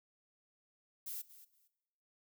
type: noise with echo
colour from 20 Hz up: violet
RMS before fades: -43 dBFS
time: 1.06-1.22 s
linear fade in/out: 10 ms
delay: 230 ms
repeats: 2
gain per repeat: -15 dB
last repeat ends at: 1.68 s
effects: noise-tail reverb RT60 1.0 s tail -19 dB re dry